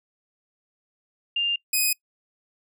sine / 5% pulse tone pair in turn, 2800 / 2505 Hz, F7 / D#7, +4 / +11 cents, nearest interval major second, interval 193 cents, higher first, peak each -21 / -11 dBFS, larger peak second, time 1.36-1.56 / 1.73-1.93 s, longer neither, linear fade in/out 5 ms, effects noise-tail reverb RT60 0.1 s tail -23 dB re dry

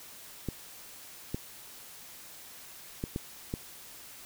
clicks, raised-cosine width 3 ms, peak -19 dBFS, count 5, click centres 0.487 / 1.345 / 3.039 / 3.161 / 3.539 s, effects white hiss -49 dBFS RMS until 4.25 s

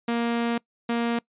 sawtooth tone pair in turn, 234.6 / 234.6 Hz, A#3 / A#3, +11 / +11 cents, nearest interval unison, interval 0 cents, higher neither, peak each -19 dBFS, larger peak neither, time 0.08-0.58 / 0.89-1.19 s, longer first, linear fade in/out 5 ms, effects noise-tail reverb RT60 0.1 s tail -24 dB re dry + resampled to 8000 Hz

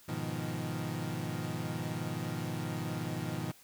30% pulse chord, F half-diminished seventh, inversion first, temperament equal, 103.83 / 123.47 / 155.56 / 174.61 Hz, Ab2 / Cb3 / Eb3 / F3, 0 / 0 / 0 / 0 cents, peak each -40 / -37 / -36 / -38 dBFS, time 0.08-3.52 s, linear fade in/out 10 ms, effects white hiss -59 dBFS RMS until 3.63 s

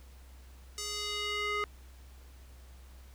square tone with band-pass filter sweep, 415.6 Hz, G#4, 1 cent sharp, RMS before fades -35 dBFS, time 0.78-1.64 s, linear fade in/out 0 ms, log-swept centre 6600 to 1600 Hz, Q 1.6, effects added 64 Hz sine -50 dBFS peak until 3.14 s + pink hiss -61 dBFS RMS until 3.14 s

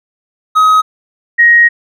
triangle / sine tone pair in turn, 1266 / 1881.6 Hz, D#6 / A#6, +30 / +16 cents, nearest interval perfect fifth, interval 686 cents, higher second, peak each -3 dBFS, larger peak neither, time 0.55-0.82 / 1.38-1.69 s, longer second, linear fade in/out 20 ms, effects none

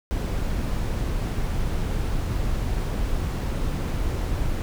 brown noise, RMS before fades -25 dBFS, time 0.11-4.62 s, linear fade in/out 0 ms, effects none

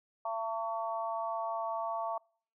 harmonic tone, 225.2 Hz, A3, 40 cents sharp, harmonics 3 / 4 / 5, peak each -36 / -37 / -38 dBFS, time 0.25-2.18 s, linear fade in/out 5 ms, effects noise-tail reverb RT60 0.5 s tail -26 dB re dry

